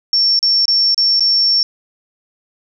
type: tone with dropouts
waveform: sine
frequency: 5450 Hz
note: F8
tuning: 43 cents flat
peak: -10 dBFS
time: 0.13-1.63 s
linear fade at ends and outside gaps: 1 ms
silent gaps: 0.391-0.428 / 0.655-0.681 / 0.945-0.978 / 1.196-1.206 s
effects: none